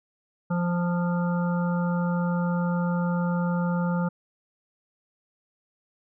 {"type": "harmonic tone with a mistuned harmonic", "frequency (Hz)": 174.61, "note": "F3", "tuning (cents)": 0, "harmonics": [1, 3, 5, 7, 8], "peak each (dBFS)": [-23, -33, -35, -38, -38], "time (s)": [0.5, 4.09], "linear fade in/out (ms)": 10, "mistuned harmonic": 5, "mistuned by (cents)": 17, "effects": []}